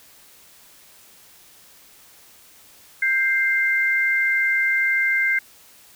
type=tone pair together; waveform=sine; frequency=1580.3 / 2093 Hz; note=G6 / C7; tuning=+14 / 0 cents; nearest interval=perfect fourth; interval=486 cents; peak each=-21 / -19 dBFS; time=3.02-5.39 s; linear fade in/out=5 ms; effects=white hiss -50 dBFS RMS until 5.95 s